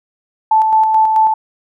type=tone with tremolo; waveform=sine; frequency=876 Hz; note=A5; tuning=8 cents flat; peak=-7 dBFS; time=0.51-1.34 s; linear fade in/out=5 ms; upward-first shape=square; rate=4.6 Hz; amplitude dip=35%; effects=none